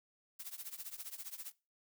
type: noise with tremolo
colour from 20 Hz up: blue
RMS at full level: -43 dBFS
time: 0.39-1.52 s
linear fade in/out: 10 ms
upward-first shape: triangle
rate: 15 Hz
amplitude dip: 95%
effects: noise-tail reverb RT60 0.3 s tail -21 dB re dry